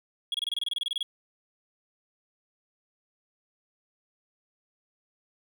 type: tone bursts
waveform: triangle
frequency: 3322 Hz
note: G#7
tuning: in tune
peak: -25 dBFS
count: 15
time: 0.32-1.029 s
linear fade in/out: 2 ms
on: 23 ms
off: 26 ms
effects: none